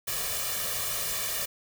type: noise with comb filter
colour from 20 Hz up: white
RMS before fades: -31 dBFS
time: 0.07-1.46 s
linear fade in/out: 10 ms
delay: 1.7 ms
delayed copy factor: +0.85
effects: none